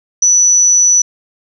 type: tone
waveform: sine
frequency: 5940 Hz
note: F#8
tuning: 6 cents sharp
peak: -6 dBFS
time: 0.22-1.02 s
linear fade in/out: 5 ms
effects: none